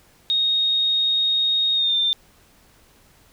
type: tone with pitch glide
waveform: sine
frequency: 3729 to 3590 Hz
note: A#7 to A7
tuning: 0 to +34 cents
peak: -17 dBFS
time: 0.3-2.13 s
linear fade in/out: 0 ms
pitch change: -66 cents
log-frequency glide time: 1.74-1.97 s
effects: pink hiss -55 dBFS RMS until 3.32 s